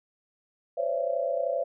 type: tone cluster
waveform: sine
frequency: 514 / 547 / 577 / 673 Hz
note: C5 / C#5 / D5 / E5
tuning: -31 / -23 / -31 / +36 cents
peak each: -31 dBFS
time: 0.77-1.64 s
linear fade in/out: 10 ms
effects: none